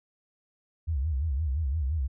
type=tone with vibrato; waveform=sine; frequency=72.9 Hz; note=D2; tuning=12 cents flat; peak=-25 dBFS; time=0.87-2.08 s; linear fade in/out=20 ms; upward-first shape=sine; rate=5.8 Hz; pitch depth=220 cents each way; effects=none